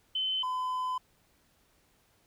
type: tone pair in turn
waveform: sine / triangle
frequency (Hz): 3057 / 1014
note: G7 / B5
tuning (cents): -44 / +45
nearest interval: octave + perfect fifth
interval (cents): 1911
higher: first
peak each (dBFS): -28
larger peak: neither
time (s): 0.15-0.43 / 0.43-0.98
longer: second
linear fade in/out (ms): 5
effects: pink hiss -68 dBFS RMS until 2.26 s